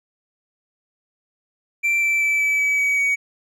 triangle tone with pitch steps, 2349 / 2333 / 2317 / 2301 / 2285 / 2269 / 2253 Hz, D7 / D7 / D7 / D7 / D7 / C#7 / C#7, 0 / -12 / -24 / -36 / -48 / +40 / +28 cents, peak -15 dBFS, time 1.83-3.16 s, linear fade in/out 20 ms, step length 190 ms, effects none

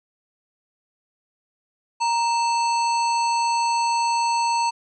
harmonic tone with a mistuned harmonic, 881 Hz, A5, 2 cents sharp, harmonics 1 / 3 / 5 / 7 / 9, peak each -19 / -31 / -31 / -36 / -36 dBFS, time 2-4.71 s, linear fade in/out 20 ms, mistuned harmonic 1, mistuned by +100 cents, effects none

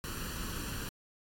pink noise with comb filter, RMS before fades -39 dBFS, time 0.04-0.89 s, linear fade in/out 0 ms, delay 0.69 ms, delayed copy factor +0.7, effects AAC 64 kbps

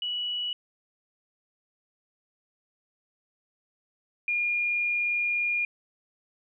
sine tone pair in turn, 2939 / 2421 Hz, F#7 / D#7, -12 / -48 cents, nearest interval minor third, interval 336 cents, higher first, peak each -28 / -24 dBFS, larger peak second, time 0.02-0.53 / 4.28-5.65 s, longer second, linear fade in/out 2 ms, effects none

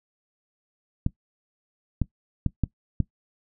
clicks, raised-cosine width 5 ms, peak -10 dBFS, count 5, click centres 1.064 / 2.017 / 2.463 / 2.637 / 3.003 s, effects noise-tail reverb RT60 0.1 s tail -19 dB re dry

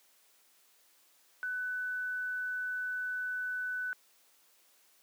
sine tone, 1500 Hz, F#6, 23 cents sharp, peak -33 dBFS, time 1.43-3.93 s, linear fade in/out 0 ms, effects white hiss -66 dBFS RMS until 5.02 s + high-pass 300 Hz 12 dB/octave

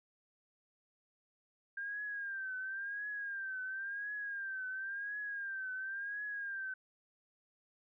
sine tone with vibrato, 1597 Hz, G6, 32 cents sharp, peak -38 dBFS, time 1.77-6.74 s, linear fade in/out 5 ms, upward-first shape triangle, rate 0.95 Hz, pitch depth 100 cents each way, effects none

